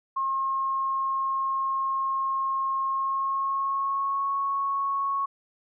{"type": "tone with pitch glide", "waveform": "sine", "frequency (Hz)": [1075, 1103.9], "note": ["C6", "C#6"], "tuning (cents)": [47, -8], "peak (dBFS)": -24, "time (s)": [0.16, 5.26], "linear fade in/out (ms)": 10, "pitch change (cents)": 45, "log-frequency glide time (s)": [2.86, 4.3], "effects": []}